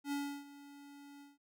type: tone with ADSR envelope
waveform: square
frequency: 284.2 Hz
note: C#4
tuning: 43 cents sharp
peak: -35 dBFS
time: 0.04-1.38 s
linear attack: 80 ms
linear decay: 320 ms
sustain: -18 dB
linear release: 170 ms
effects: none